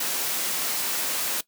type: noise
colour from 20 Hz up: white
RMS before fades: -27 dBFS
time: 0-1.41 s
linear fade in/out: 5 ms
effects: noise-tail reverb RT60 0.1 s tail -19 dB re dry + high-pass 200 Hz 12 dB/octave